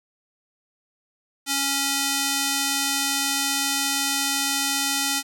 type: tone with band-pass filter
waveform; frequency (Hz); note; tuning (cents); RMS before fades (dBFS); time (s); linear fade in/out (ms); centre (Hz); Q
square; 277.2; C#4; 0; -24; 1.46-5.23; 50; 7200; 0.67
effects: none